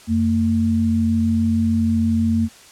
sine tone pair together, 90.1 / 226.6 Hz, F#2 / A#3, -45 / -49 cents, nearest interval octave + major third, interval 1596 cents, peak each -21 / -16 dBFS, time 0.07-2.49 s, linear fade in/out 50 ms, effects white hiss -45 dBFS RMS until 2.71 s + low-pass 9000 Hz 12 dB/octave

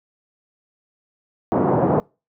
pink band-pass noise, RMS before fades -18 dBFS, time 1.52-2 s, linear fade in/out 0 ms, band 140 to 910 Hz, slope 24 dB/octave, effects noise-tail reverb RT60 0.3 s tail -26 dB re dry

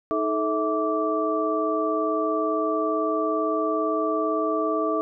sine tone cluster, 314.6 / 432.4 / 650 / 1164 Hz, D#4 / A4 / E5 / D6, +19 / -30 / -24 / -16 cents, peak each -27 dBFS, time 0.11-5.01 s, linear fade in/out 0 ms, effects none

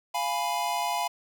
square chord, F diminished, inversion none, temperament equal, 698.5 / 830.6 / 987.8 Hz, F5 / Ab5 / Cb6, 0 / 0 / 0 cents, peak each -32 / -32 / -31 dBFS, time 0.14-1.08 s, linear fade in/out 10 ms, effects none

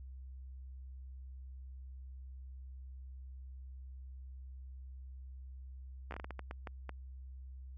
slowing click train, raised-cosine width 0.5 ms, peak -28 dBFS, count 11, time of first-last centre 6.11-6.893 s, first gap 13 ms, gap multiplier 1.37, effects added 65 Hz sine -46 dBFS peak until 7.77 s

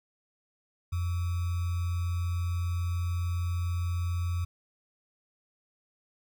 sine tone with sample-and-hold, 87.31 Hz, F2, in tune, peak -27 dBFS, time 0.92-4.45 s, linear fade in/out 10 ms, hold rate 1225 Hz, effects none

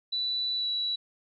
sine tone with pitch glide, 3965 to 3926 Hz, B7 to B7, +6 to -11 cents, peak -27 dBFS, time 0.12-0.96 s, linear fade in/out 10 ms, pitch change -17 cents, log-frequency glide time 0.55-0.68 s, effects none

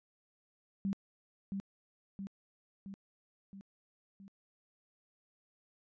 sine tone with echo, 196 Hz, G3, in tune, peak -31 dBFS, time 0.85-0.93 s, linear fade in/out 0 ms, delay 670 ms, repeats 5, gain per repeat -4 dB, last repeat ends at 4.28 s, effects resampled to 16000 Hz

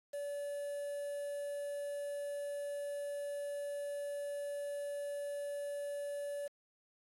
triangle tone with quantisation, 575 Hz, D5, 37 cents flat, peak -36 dBFS, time 0.13-6.48 s, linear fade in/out 10 ms, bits 9, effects AAC 64 kbps

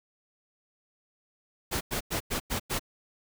pink noise bursts, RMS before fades -30 dBFS, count 6, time 1.71-2.795 s, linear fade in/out 20 ms, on 100 ms, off 97 ms, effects none

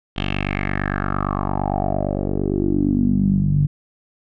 10% pulse tone with low-pass filter sweep, 48.78 Hz, G1, 8 cents flat, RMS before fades -20 dBFS, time 0.16-3.67 s, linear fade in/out 10 ms, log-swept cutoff 3200 to 140 Hz, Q 5.5, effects none

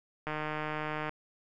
click train, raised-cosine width 0.5 ms, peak -20 dBFS, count 127, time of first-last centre 0.27-1.094 s, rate 153 Hz, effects none

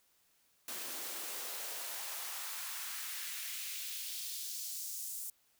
white noise with high-pass filter sweep, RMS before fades -42 dBFS, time 0.68-5.3 s, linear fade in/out 2 ms, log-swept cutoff 240 to 8100 Hz, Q 1.3, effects white hiss -72 dBFS RMS until 5.59 s

